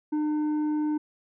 sine tone with tanh clipping, 302.5 Hz, D#4, 49 cents flat, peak -25 dBFS, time 0.12-0.98 s, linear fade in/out 10 ms, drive 6 dB, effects none

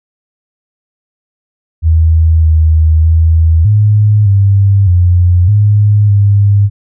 sine tone with pitch steps, 80.7 / 79.3 / 81.2 / 105.3 / 99.1 / 88.7 / 104.1 / 101.3 Hz, E2 / D#2 / E2 / G#2 / G2 / F2 / G#2 / G#2, -36 / +33 / -26 / +24 / +19 / +27 / +5 / -43 cents, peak -4 dBFS, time 1.82-6.7 s, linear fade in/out 50 ms, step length 610 ms, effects none

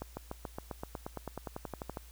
accelerating click train, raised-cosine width 1 ms, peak -24 dBFS, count 19, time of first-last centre 0.02-1.971 s, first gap 150 ms, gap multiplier 0.96, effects added 58 Hz sine -51 dBFS peak until 2.11 s + white hiss -59 dBFS RMS until 2.11 s

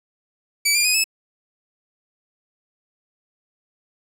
15% pulse tone with pitch steps, 2300 / 2396 / 2497 / 2601 Hz, D7 / D7 / D#7 / E7, -37 / +34 / +6 / -24 cents, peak -9 dBFS, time 0.65-1.042 s, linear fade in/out 10 ms, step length 98 ms, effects 7-bit

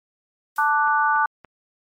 blue noise with exponential decay, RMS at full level -40 dBFS, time 0.56-0.85 s, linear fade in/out 2 ms, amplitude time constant 63 ms
sine chord, D major, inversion second, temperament equal, 880 / 1174.7 / 1480 Hz, A5 / D6 / F#6, 0 / 0 / 0 cents, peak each -20 / -21 / -21 dBFS, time 0.58-1.26 s, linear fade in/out 5 ms
click train, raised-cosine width 0.5 ms, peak -27 dBFS, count 4, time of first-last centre 0.59-1.447 s, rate 3.5 Hz
effects MP3 64 kbps

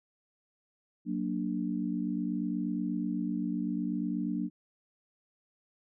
sine chord, Gb augmented, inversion none, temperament equal, 185 / 233.1 / 293.7 Hz, Gb3 / Bb3 / D4, 0 / 0 / 0 cents, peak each -34 dBFS, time 1.05-4.5 s, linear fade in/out 50 ms, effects none

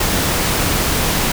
pink noise, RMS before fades -17 dBFS, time 0-1.32 s, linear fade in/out 5 ms, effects none

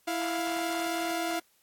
sawtooth tone pair together, 331.3 / 702 Hz, E4 / F5, +9 / +9 cents, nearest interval octave + minor second, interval 1300 cents, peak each -28 dBFS, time 0.07-1.4 s, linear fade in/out 10 ms, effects white hiss -67 dBFS RMS until 1.62 s + AAC 64 kbps

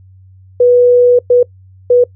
sine tone bursts at uneven times, 490 Hz, B4, 14 cents flat, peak -4 dBFS, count 3, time 0.6-1.19 / 1.3-1.43 / 1.9-2.04 s, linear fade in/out 5 ms, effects noise-tail reverb RT60 0.1 s tail -23 dB re dry + added 94 Hz sine -38 dBFS peak until 2.15 s

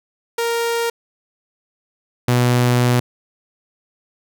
sawtooth tone pair in turn, 466 / 122.86 Hz, A#4 / B2, -1 / -9 cents, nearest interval octave + major seventh, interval 2308 cents, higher first, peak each -14 / -9 dBFS, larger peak second, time 0.38-0.9 / 2.28-3 s, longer second, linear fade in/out 5 ms, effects none

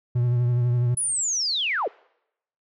triangle tone with vibrato, 121.6 Hz, B2, 26 cents flat, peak -17 dBFS, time 0.15-0.95 s, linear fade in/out 10 ms, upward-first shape triangle, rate 12 Hz, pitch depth 38 cents each way
sine linear sweep, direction down, 10230 to 351.1 Hz, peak -22 dBFS, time 0.97-1.88 s, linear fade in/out 5 ms
effects noise-tail reverb RT60 0.8 s tail -25 dB re dry

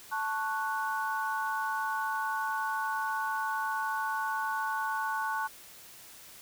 sine chord, F# minor, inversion first, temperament equal, 880 / 1108.7 / 1480 Hz, A5 / C#6 / F#6, 0 / 0 / 0 cents, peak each -33 / -35 / -34 dBFS, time 0.11-5.48 s, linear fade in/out 20 ms, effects white hiss -51 dBFS RMS until 6.41 s

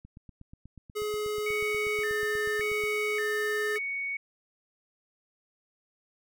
click train, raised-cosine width 5 ms, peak -35 dBFS, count 24, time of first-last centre 0.05-2.838 s, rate 8.25 Hz
square tone, 421.9 Hz, G#4, 27 cents sharp, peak -30 dBFS, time 0.95-3.79 s, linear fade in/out 20 ms
sine tone with vibrato, 1997 Hz, B6, 19 cents sharp, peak -30 dBFS, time 1.46-4.17 s, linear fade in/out 5 ms, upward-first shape square, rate 0.87 Hz, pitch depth 190 cents each way
effects none

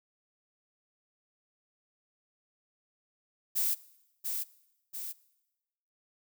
violet noise with echo, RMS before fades -29 dBFS, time 3.55-3.75 s, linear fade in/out 20 ms, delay 690 ms, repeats 2, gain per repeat -5 dB, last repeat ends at 5.13 s, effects noise-tail reverb RT60 1.0 s tail -21 dB re dry

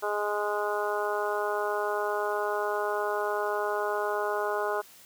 harmonic tone, 207.7 Hz, G#3, in tune, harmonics 2 / 3 / 4 / 5 / 6 / 7, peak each -31 / -33 / -34 / -35 / -36 / -36 dBFS, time 0.02-4.82 s, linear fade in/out 20 ms, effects white hiss -53 dBFS RMS until 5.05 s + high-pass 80 Hz 12 dB/octave

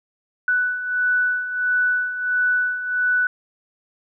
sine beating tone pair, 1486 / 1487.5 Hz, F#6 / F#6, +7 / +9 cents, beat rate 1.5 Hz, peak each -25 / -19 dBFS, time 0.48-3.27 s, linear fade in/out 2 ms, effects none

